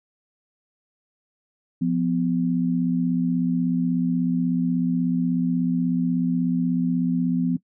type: tone pair together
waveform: sine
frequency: 174.8 / 251.2 Hz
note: F3 / B3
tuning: +2 / +30 cents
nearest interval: tritone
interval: 628 cents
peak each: -22 / -22 dBFS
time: 1.81-7.57 s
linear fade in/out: 10 ms
effects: noise-tail reverb RT60 0.1 s tail -20 dB re dry